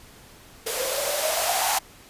violet noise with band-pass filter sweep, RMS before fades -25 dBFS, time 0.66-1.79 s, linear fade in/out 10 ms, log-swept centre 460 to 810 Hz, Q 9.7, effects pink hiss -49 dBFS RMS until 2.09 s + resampled to 32000 Hz

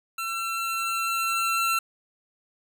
25% pulse tone with level ramp, 1349 Hz, E6, 40 cents sharp, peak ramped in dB -25 to -18 dBFS, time 0.18-1.79 s, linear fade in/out 5 ms, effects none

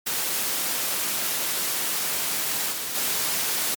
white noise with level steps, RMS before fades -26 / -30 / -25 dBFS, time 0.06-3.75 s, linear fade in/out 10 ms, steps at 2.71 / 2.94 s, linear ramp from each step 20 ms, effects high-pass 150 Hz 12 dB/octave + MP3 96 kbps

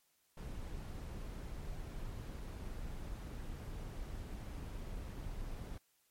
brown noise, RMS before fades -44 dBFS, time 0.37-5.78 s, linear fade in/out 5 ms, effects white hiss -75 dBFS RMS until 6.1 s + MP3 64 kbps

